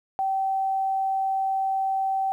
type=tone; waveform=sine; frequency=772 Hz; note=G5; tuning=27 cents flat; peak=-22 dBFS; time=0.19-2.32 s; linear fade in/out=0 ms; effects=10-bit